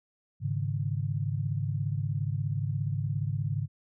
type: chord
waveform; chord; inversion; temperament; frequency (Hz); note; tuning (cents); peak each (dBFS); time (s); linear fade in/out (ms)
sine; Ab suspended fourth; none; equal; 103.83 / 138.59 / 155.56; Ab2 / Db3 / Eb3; 0 / 0 / 0; -31 / -31 / -35; 0.4-3.68; 50
effects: none